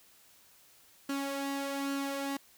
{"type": "tone with flanger", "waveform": "sawtooth", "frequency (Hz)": 277.2, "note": "C#4", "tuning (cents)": 0, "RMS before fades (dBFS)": -35, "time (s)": [1.09, 2.37], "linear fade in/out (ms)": 5, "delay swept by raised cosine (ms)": [0.68, 2.58], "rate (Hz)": 1.2, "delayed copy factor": 0.5, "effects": ["white hiss -61 dBFS RMS until 2.57 s"]}